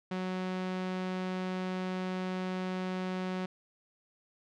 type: tone with low-pass filter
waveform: sawtooth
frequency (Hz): 185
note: F#3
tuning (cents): 0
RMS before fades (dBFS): -35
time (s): 0.11-3.46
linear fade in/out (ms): 5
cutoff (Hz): 3800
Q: 0.75
effects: none